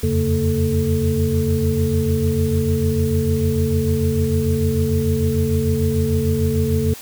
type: tone cluster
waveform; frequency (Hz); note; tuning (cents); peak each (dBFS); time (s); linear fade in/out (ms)
sine; 83.9 / 90.6 / 139.3 / 228.3 / 437.1; E2 / F#2 / C#3 / A#3 / A4; +31 / -36 / +9 / -36 / -11; -22; 0.03-6.94; 5
effects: white hiss -37 dBFS RMS until 7.01 s